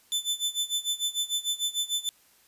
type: tone with tremolo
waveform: sawtooth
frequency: 3520 Hz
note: A7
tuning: in tune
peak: -21 dBFS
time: 0.12-2.09 s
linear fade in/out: 0 ms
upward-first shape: sine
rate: 6.7 Hz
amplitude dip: 90%
effects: white hiss -61 dBFS RMS until 2.47 s + resampled to 32000 Hz